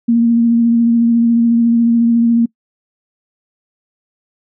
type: tone with vibrato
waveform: sine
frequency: 233.1 Hz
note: A#3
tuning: in tune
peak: -8 dBFS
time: 0.08-2.46 s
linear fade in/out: 10 ms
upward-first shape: triangle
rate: 14 Hz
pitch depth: 23 cents each way
effects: noise-tail reverb RT60 0.1 s tail -24 dB re dry